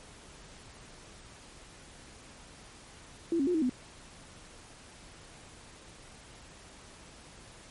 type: tone with pitch steps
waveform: sine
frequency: 335.8 / 273.9 / 356.4 / 317.9 / 251.4 Hz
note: E4 / C#4 / F4 / D#4 / B3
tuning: +32 / -21 / +35 / +37 / +31 cents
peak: -25 dBFS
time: 3.32-3.695 s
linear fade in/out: 2 ms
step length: 75 ms
effects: pink hiss -52 dBFS RMS until 7.7 s + MP3 48 kbps